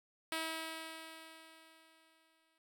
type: tone with exponential decay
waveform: 5% pulse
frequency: 322.2 Hz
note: E4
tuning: 39 cents flat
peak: -24 dBFS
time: 0.32-2.58 s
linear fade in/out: 1 ms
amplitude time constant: 490 ms
effects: none